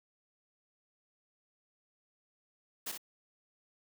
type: noise with echo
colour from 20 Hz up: white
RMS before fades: -38 dBFS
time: 2.86-2.92 s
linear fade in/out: 10 ms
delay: 58 ms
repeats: 1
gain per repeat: -5 dB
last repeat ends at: 2.978 s
effects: high-pass 200 Hz 12 dB/octave